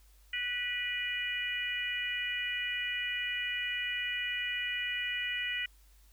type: harmonic tone with a mistuned harmonic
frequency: 488.1 Hz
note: B4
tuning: 20 cents flat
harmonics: 3 / 4 / 5 / 6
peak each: -43 / -35 / -38 / -37 dBFS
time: 0.33-5.66 s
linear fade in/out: 5 ms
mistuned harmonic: 3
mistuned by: +23 cents
effects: added 50 Hz sine -58 dBFS peak until 6.12 s + white hiss -67 dBFS RMS until 6.12 s